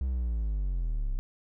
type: linear sweep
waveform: triangle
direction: down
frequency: 66.8 to 31.07 Hz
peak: -25 dBFS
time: 0.01-1.19 s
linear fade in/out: 0 ms
effects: none